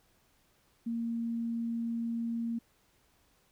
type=tone; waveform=sine; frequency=231.6 Hz; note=A#3; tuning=11 cents flat; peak=-31 dBFS; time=0.86-2.59 s; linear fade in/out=10 ms; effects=pink hiss -69 dBFS RMS until 3.51 s